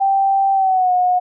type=tone with pitch glide; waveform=sine; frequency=782 to 725.4 Hz; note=G5 to F#5; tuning=-4 to -34 cents; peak=-12 dBFS; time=0-1.2 s; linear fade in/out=20 ms; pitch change=-130 cents; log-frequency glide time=0.53-0.92 s; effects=none